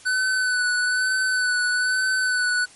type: tone with vibrato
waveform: square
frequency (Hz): 1500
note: F#6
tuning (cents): +23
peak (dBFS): -20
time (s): 0.05-2.66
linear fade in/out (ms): 20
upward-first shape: sine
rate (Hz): 1.1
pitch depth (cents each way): 25
effects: white hiss -48 dBFS RMS until 2.75 s + MP3 48 kbps